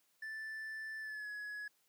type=tone with pitch glide; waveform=triangle; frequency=1760 to 1684.4 Hz; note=A6 to G#6; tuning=0 to +24 cents; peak=-40 dBFS; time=0.22-1.68 s; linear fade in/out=5 ms; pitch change=-76 cents; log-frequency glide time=1-1.29 s; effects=white hiss -75 dBFS RMS until 1.88 s + high-pass 150 Hz 12 dB/octave